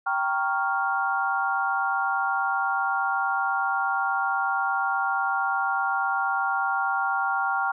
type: chord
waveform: sine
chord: G half-diminished seventh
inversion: none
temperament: equal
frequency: 784 / 932.3 / 1108.7 / 1396.9 Hz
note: G5 / Bb5 / Db6 / F6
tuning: 0 / 0 / 0 / 0 cents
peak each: -27 / -31 / -30 / -26 dBFS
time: 0.06-7.72 s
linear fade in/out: 10 ms
effects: none